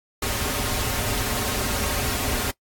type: noise with comb filter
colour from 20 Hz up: pink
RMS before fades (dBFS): -25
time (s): 0.22-2.51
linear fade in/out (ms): 5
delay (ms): 6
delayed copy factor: -0.7
effects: noise-tail reverb RT60 0.1 s tail -23 dB re dry + AAC 64 kbps